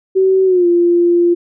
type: tone with pitch glide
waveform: sine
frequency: 380 to 346.5 Hz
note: F#4 to F4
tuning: +46 to -14 cents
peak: -8 dBFS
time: 0.15-1.35 s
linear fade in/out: 20 ms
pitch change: -160 cents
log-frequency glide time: 0.45-0.67 s
effects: none